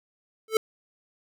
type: tone with exponential growth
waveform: square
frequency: 440 Hz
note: A4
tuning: in tune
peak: -15 dBFS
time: 0.48-0.57 s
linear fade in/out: 2 ms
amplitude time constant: 19 ms
effects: none